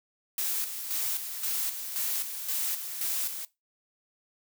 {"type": "noise with tremolo", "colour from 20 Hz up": "blue", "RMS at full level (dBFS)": -30, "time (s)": [0.38, 3.45], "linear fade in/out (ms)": 2, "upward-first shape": "square", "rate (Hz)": 1.9, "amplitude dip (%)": 55, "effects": ["noise-tail reverb RT60 0.2 s tail -19 dB re dry"]}